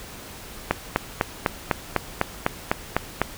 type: click train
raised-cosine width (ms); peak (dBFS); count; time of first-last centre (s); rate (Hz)
0.5; -3; 11; 0.71-3.216; 3.99
effects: pink hiss -40 dBFS RMS until 3.37 s